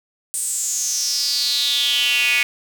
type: tone with high-pass filter sweep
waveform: square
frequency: 130.81 Hz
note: C3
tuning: in tune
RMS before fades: -20 dBFS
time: 0.34-2.43 s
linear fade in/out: 0 ms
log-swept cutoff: 8800 to 2300 Hz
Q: 6.8
effects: none